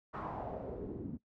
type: noise with low-pass filter sweep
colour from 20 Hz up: pink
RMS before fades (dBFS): -41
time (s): 0.13-1.18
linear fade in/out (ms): 20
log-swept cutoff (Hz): 1200 to 240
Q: 3.3
effects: noise-tail reverb RT60 0.1 s tail -19 dB re dry + high-pass 60 Hz 12 dB/octave